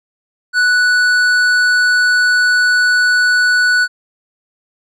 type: tone with hard clipping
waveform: sine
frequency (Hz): 1480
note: F#6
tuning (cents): 0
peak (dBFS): -11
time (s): 0.53-3.88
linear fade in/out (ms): 50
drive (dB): 9
effects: none